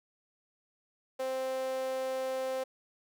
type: tone with high-pass filter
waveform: sawtooth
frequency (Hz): 261.6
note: C4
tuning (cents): 0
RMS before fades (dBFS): -34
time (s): 1.19-2.64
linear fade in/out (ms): 10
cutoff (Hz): 550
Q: 5.1
effects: none